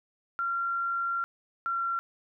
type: tone pair in turn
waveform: sine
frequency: 1376 / 1367.3 Hz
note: F6 / F6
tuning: -26 / -37 cents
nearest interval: unison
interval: 11 cents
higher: first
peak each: -27 dBFS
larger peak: neither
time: 0.39-1.24 / 1.66-1.99 s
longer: first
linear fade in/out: 0 ms
effects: none